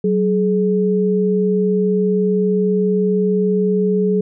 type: tone pair together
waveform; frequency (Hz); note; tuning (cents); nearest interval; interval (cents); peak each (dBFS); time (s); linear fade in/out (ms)
sine; 188 / 423.1; F#3 / G#4; +28 / +32; octave + major second; 1404; -16; 0.04-4.21; 5
effects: none